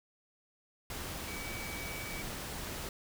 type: tone in noise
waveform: sine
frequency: 2282 Hz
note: C#7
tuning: 50 cents sharp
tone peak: -44 dBFS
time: 1.28-2.22 s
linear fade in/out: 2 ms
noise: pink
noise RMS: -41 dBFS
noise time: 0.9-2.89 s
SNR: -6 dB
effects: none